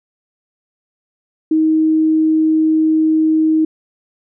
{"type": "tone", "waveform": "sine", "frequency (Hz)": 315.3, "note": "D#4", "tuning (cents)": 23, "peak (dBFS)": -10, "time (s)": [1.51, 3.65], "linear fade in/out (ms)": 5, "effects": []}